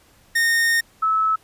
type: tone pair in turn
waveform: 45% pulse / sine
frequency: 1840 / 1301.1 Hz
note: A#6 / E6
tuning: -23 / -23 cents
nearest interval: tritone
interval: 600 cents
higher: first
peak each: -16 dBFS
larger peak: neither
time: 0.35-0.81 / 1.02-1.36 s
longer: first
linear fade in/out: 10 ms
effects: pink hiss -55 dBFS RMS until 1.43 s + resampled to 32000 Hz